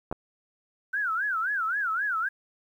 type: clicks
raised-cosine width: 1 ms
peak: -18 dBFS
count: 2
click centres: 0.114 / 0.126 s
type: tone with vibrato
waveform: sine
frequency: 1480 Hz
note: F#6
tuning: in tune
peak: -25 dBFS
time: 0.93-2.29 s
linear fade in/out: 10 ms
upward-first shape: sine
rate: 3.8 Hz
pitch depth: 240 cents each way
effects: 10-bit